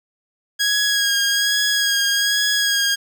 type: tone with vibrato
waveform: 15% pulse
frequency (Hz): 1647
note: G#6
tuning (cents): -15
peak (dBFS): -10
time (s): 0.59-2.96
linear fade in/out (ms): 20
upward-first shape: sine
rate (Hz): 1.2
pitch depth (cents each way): 26
effects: none